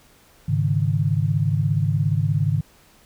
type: chord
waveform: sine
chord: Ab suspended fourth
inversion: none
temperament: equal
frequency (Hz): 103.83 / 138.59 / 155.56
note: Ab2 / Db3 / Eb3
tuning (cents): 0 / 0 / 0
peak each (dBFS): -22 / -22 / -22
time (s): 0.48-2.61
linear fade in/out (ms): 10
effects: pink hiss -54 dBFS RMS until 3.05 s